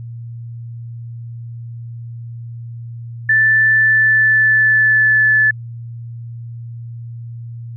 sine tone with pitch glide, 1760 to 1736.8 Hz, A6 to A6, 0 to -23 cents, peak -9 dBFS, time 3.29-5.51 s, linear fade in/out 5 ms, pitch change -23 cents, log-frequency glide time 3.71-5.25 s, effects added 117 Hz sine -27 dBFS peak until 7.76 s

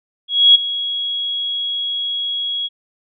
sine tone with ADSR envelope, 3322 Hz, G#7, in tune, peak -4 dBFS, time 0.28-2.69 s, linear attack 270 ms, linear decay 13 ms, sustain -15 dB, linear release 34 ms, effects none

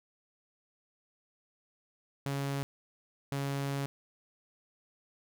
sawtooth tone bursts at uneven times, 139.2 Hz, C#3, 8 cents sharp, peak -28 dBFS, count 2, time 2.26-2.63 / 3.32-3.86 s, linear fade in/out 0 ms, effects none

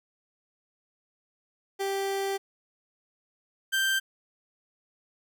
30% pulse tone pair in turn, 392 / 1568 Hz, G4 / G6, 0 / 0 cents, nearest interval 2 octaves, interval 2400 cents, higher second, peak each -25 / -21 dBFS, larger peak second, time 1.79-2.38 / 3.72-4 s, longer first, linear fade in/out 20 ms, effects none

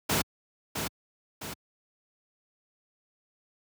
pink noise with echo, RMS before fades -26 dBFS, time 0.09-0.22 s, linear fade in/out 10 ms, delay 660 ms, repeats 2, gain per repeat -6 dB, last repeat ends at 1.54 s, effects high-pass 80 Hz 12 dB/octave

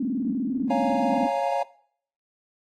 sine tone with vibrato, 246.9 Hz, B3, in tune, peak -23 dBFS, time 0-1.27 s, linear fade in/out 5 ms, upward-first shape square, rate 20 Hz, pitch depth 190 cents each way
triangle chord, Bb minor seventh, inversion first, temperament equal, 554.4 / 698.5 / 830.6 / 932.3 Hz, Db5 / F5 / Ab5 / Bb5, 0 / 0 / 0 / 0 cents, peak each -25 / -25 / -26 / -29 dBFS, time 0.7-1.63 s, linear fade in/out 5 ms
effects noise-tail reverb RT60 0.6 s tail -20 dB re dry + AAC 32 kbps

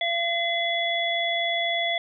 harmonic tone, 681 Hz, F5, 44 cents flat, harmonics 1 / 3 / 5, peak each -27 / -27 / -27 dBFS, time 0.01-1.98 s, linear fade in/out 2 ms, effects none

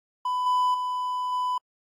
triangle tone with level steps, 999 Hz, B5, 20 cents sharp, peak -22 / -18 / -24 / -22 dBFS, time 0.25-1.58 s, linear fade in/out 5 ms, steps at 0.46 / 0.74 / 1.32 s, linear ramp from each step 5 ms, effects AAC 64 kbps

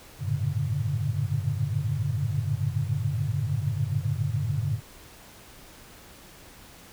sine tone cluster, 94.9 / 108.1 / 115.8 / 139.9 / 146.8 Hz, F#2 / A2 / A#2 / C#3 / D3, +44 / -30 / -11 / +16 / 0 cents, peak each -31 dBFS, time 0.19-4.81 s, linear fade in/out 50 ms, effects pink hiss -49 dBFS RMS until 6.92 s

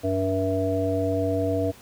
harmonic tone with a mistuned harmonic, 95.5 Hz, G2, 45 cents flat, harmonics 1 / 3 / 5 / 7, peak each -27 / -27 / -27 / -27 dBFS, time 0.03-1.72 s, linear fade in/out 20 ms, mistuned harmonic 7, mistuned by -26 cents, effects pink hiss -49 dBFS RMS until 1.81 s + high-pass 60 Hz 12 dB/octave

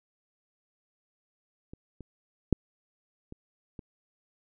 clicks, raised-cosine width 3 ms, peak -30 / -30 / -8 / -29 / -28 dBFS, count 5, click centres 1.735 / 2.007 / 2.527 / 3.324 / 3.792 s, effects none

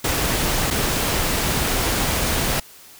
pink noise with dropouts, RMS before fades -21 dBFS, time 0.04-2.6 s, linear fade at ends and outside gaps 5 ms, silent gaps 0.704-0.708 s, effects white hiss -45 dBFS RMS until 2.99 s

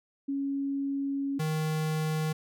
sine / square tone pair in turn, 277.1 / 156.19 Hz, C#4 / D#3, -1 / +7 cents, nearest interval minor seventh, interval 992 cents, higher first, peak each -28 dBFS, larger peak neither, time 0.28-1.39 / 1.39-2.33 s, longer first, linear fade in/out 10 ms, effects none

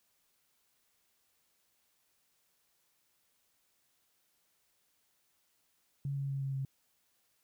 sine tone with pitch steps, 139.7 / 138.49 / 137.3 / 136.12 / 134.94 Hz, C#3 / C#3 / C#3 / C#3 / C#3, +14 / -1 / -16 / -31 / -46 cents, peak -33 dBFS, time 6.05-6.65 s, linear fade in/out 2 ms, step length 120 ms, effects white hiss -75 dBFS RMS until 7.43 s

